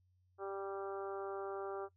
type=harmonic tone with a mistuned harmonic; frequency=196.2 Hz; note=G3; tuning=2 cents sharp; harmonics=2 / 3 / 4 / 5 / 6 / 7 / 8; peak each=-42 / -48 / -47 / -56 / -50 / -52 / -63 dBFS; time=0.38-1.89 s; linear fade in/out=50 ms; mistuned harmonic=5; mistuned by=-20 cents; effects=noise-tail reverb RT60 0.1 s tail -19 dB re dry + added 91 Hz sine -70 dBFS peak until 1.96 s